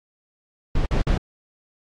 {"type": "noise bursts", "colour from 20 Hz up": "brown", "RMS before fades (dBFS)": -19, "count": 3, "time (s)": [0.75, 1.178], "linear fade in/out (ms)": 5, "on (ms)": 110, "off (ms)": 49, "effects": ["low-pass 5000 Hz 12 dB/octave", "AAC 64 kbps"]}